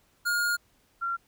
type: tone pair in turn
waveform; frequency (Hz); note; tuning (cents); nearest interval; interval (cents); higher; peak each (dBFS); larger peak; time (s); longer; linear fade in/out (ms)
square / sine; 1424 / 1374.3; F6 / F6; +33 / -28; minor second; 61; first; -25 / -27; first; 0.25-0.57 / 1.01-1.17; first; 20
effects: pink hiss -66 dBFS RMS until 1.27 s